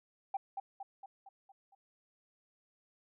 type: tone with echo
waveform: sine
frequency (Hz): 785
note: G5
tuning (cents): +2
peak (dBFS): -31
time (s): 0.34-0.37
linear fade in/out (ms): 5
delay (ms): 230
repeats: 6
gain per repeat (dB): -5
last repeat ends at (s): 1.75
effects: tanh soft clip ceiling -27 dBFS